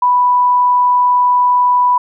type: tone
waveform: sine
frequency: 987.8 Hz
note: B5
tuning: in tune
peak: -8 dBFS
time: 0.02-1.98 s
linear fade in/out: 5 ms
effects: none